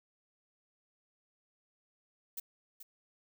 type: noise with echo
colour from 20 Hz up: violet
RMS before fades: -40 dBFS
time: 2.37-2.4 s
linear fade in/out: 5 ms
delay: 430 ms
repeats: 1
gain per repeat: -10 dB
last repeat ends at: 2.83 s
effects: none